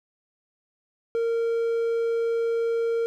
triangle tone, 461.4 Hz, A#4, 18 cents flat, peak -20 dBFS, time 1.15-3.06 s, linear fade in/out 0 ms, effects none

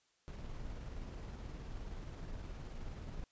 brown noise with tremolo, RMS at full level -44 dBFS, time 0.28-3.24 s, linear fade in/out 0 ms, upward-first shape square, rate 19 Hz, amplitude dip 25%, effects white hiss -75 dBFS RMS until 3.31 s + resampled to 16000 Hz

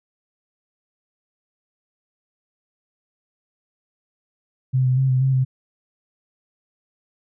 sine tone with pitch steps, 129.8 / 127.8 / 133.1 / 128.8 / 133.3 / 130.1 Hz, C3 / C3 / C3 / C3 / C3 / C3, -13 / -40 / +30 / -27 / +33 / -9 cents, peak -15 dBFS, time 4.73-5.45 s, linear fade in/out 20 ms, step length 120 ms, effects none

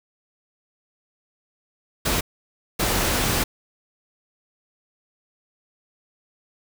pink noise bursts at uneven times, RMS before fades -22 dBFS, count 2, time 2.05-2.21 / 2.79-3.44 s, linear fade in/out 10 ms, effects none

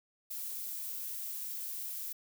violet noise, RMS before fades -40 dBFS, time 0.3-2.13 s, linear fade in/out 10 ms, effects none

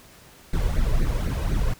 brown noise with flanger, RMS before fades -22 dBFS, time 0.53-1.74 s, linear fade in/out 5 ms, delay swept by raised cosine 0.47 to 2.07 ms, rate 4 Hz, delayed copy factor +0.75, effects pink hiss -50 dBFS RMS until 1.79 s

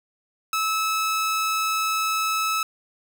sawtooth tone, 1300 Hz, E6, 24 cents flat, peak -18 dBFS, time 0.53-2.63 s, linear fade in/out 2 ms, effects none

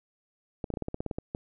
clicks, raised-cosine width 2 ms, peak -19 dBFS, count 12, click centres 0.642 / 0.703 / 0.739 / 0.772 / 0.823 / 0.884 / 0.944 / 1.005 / 1.063 / 1.112 / 1.185 / 1.349 s, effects none

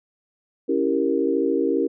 sine chord, C# diminished seventh, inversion none, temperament equal, 277.2 / 329.6 / 392 / 466.2 Hz, C#4 / E4 / G4 / Bb4, 0 / 0 / 0 / 0 cents, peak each -24 dBFS, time 0.68-1.88 s, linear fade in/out 20 ms, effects none

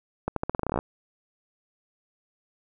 accelerating click train, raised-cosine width 1 ms, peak -12 dBFS, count 14, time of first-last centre 0.28-0.789 s, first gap 83 ms, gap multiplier 0.86, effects none

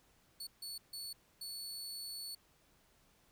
sawtooth tone bursts at uneven times, 4435 Hz, C#8, in tune, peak -40 dBFS, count 4, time 0.4-0.47 / 0.62-0.78 / 0.93-1.13 / 1.41-2.35 s, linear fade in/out 5 ms, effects pink hiss -70 dBFS RMS until 3.31 s

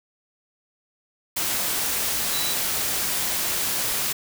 sine tone in noise, 3951 Hz, B7, in tune, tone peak -29 dBFS, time 2.33-2.54 s, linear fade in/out 10 ms, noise white, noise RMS -25 dBFS, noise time 1.36-4.13 s, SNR -7 dB, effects none

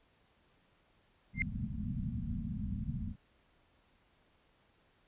white low-pass noise, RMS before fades -38 dBFS, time 1.33-3.16 s, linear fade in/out 50 ms, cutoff 240 Hz, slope 96 dB/octave
sine tone with exponential growth, 2100 Hz, C7, 6 cents sharp, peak -25 dBFS, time 1.34-1.42 s, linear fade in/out 1 ms, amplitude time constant 17 ms
effects pink hiss -70 dBFS RMS until 5.07 s + resampled to 8000 Hz

